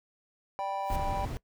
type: chord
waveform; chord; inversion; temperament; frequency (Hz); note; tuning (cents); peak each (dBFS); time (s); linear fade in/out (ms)
triangle; G major; second; just; 588 / 784 / 980; D5 / G5 / B5; +2 / 0 / -14; -36 / -31 / -35; 0.59-1.25; 0
type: noise with exponential growth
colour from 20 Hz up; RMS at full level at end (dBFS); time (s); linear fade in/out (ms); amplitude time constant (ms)
white; -43; 0.75-0.96; 5; 45
type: noise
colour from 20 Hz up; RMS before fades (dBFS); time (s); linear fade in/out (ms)
brown; -34; 0.9-1.37; 0
effects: noise-tail reverb RT60 0.1 s tail -21 dB re dry